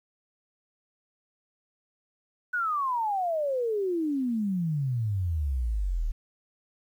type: exponential sweep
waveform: sine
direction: down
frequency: 1500 to 36.27 Hz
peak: -25 dBFS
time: 2.53-6.12 s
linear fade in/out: 10 ms
effects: 10-bit